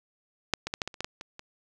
clicks, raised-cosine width 0.2 ms, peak -6 / -15 / -13 / -11 / -16 / -28 / -15 / -15 / -22 / -25 dBFS, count 10, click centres 0.537 / 0.67 / 0.739 / 0.818 / 0.876 / 0.942 / 1.006 / 1.045 / 1.211 / 1.394 s, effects none

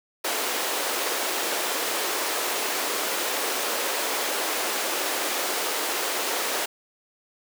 pink high-pass noise, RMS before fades -27 dBFS, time 0.24-6.66 s, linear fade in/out 10 ms, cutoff 360 Hz, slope 24 dB/octave, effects none

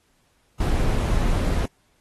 brown noise, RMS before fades -21 dBFS, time 0.6-1.66 s, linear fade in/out 5 ms, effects pink hiss -65 dBFS RMS until 2 s + AAC 32 kbps

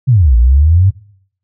sine exponential two-way sweep, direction down then up, 140.8 to 55.9 to 101.3 Hz, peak -5 dBFS, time 0.07-0.91 s, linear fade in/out 20 ms, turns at 0.36 s, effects noise-tail reverb RT60 0.6 s tail -19 dB re dry

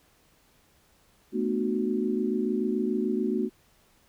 sine chord, B minor seventh, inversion third, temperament equal with one note detuned, 220 / 246.9 / 300.9 / 370 Hz, A3 / B3 / D4 / F#4, 0 / 0 / +42 / 0 cents, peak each -29 / -30 / -33 / -29 dBFS, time 1.32-3.5 s, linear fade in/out 50 ms, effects pink hiss -63 dBFS RMS until 4.08 s

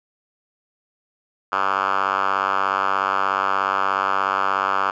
5% pulse tone with band-pass filter, 96.8 Hz, G2, 21 cents flat, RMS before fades -21 dBFS, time 1.52-4.91 s, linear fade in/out 5 ms, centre 1300 Hz, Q 3.4, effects resampled to 16000 Hz

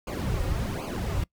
brown noise with flanger, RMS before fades -29 dBFS, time 0.07-1.24 s, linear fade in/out 5 ms, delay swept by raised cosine 0.53 to 4.63 ms, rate 1.3 Hz, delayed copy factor -0.9, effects noise-tail reverb RT60 0.1 s tail -23 dB re dry

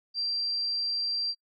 sine tone, 4718 Hz, D8, 7 cents sharp, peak -27 dBFS, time 0.14-1.35 s, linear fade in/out 50 ms, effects noise-tail reverb RT60 0.1 s tail -26 dB re dry

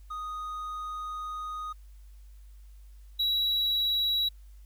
triangle tone pair in turn, 1243 / 3893 Hz, D#6 / B7, -2 / -26 cents, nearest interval octave + minor sixth, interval 1976 cents, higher second, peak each -32 / -23 dBFS, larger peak second, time 0.1-1.73 / 3.19-4.29 s, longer first, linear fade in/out 10 ms, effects added 50 Hz sine -47 dBFS peak until 4.65 s + white hiss -68 dBFS RMS until 4.65 s

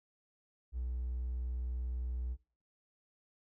triangle tone with hard clipping, 61.74 Hz, B1, in tune, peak -35 dBFS, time 0.72-2.37 s, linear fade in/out 50 ms, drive 3 dB, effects noise-tail reverb RT60 0.4 s tail -21 dB re dry

